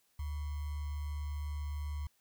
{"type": "tone with sample-and-hold", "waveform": "sine", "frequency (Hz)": 73.7, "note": "D2", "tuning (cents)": 7, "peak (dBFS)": -35, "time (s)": [0.19, 2.07], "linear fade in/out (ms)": 5, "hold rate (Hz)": 1050, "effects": ["white hiss -73 dBFS RMS until 2.2 s"]}